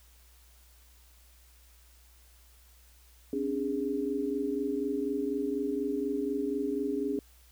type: tone cluster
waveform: sine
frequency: 266.6 / 290.7 / 410.2 Hz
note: C4 / D4 / G#4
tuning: +33 / -18 / -21 cents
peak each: -34 / -33 / -32 dBFS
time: 3.33-7.19 s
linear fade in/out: 2 ms
effects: added 60 Hz sine -57 dBFS peak until 7.51 s + white hiss -62 dBFS RMS until 7.51 s